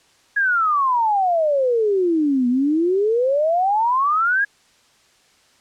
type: exponential two-way sweep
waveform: sine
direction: down then up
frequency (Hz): 1679 to 240 to 1679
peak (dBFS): -15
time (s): 0.36-4.45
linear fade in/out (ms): 10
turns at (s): 2.48
effects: white hiss -56 dBFS RMS until 5.6 s + low-pass 7000 Hz 12 dB/octave